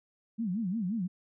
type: tone with vibrato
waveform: sine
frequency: 202.8 Hz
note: G#3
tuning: 41 cents flat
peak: -29 dBFS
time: 0.38-1.08 s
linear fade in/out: 20 ms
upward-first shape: sine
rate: 5.7 Hz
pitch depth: 250 cents each way
effects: none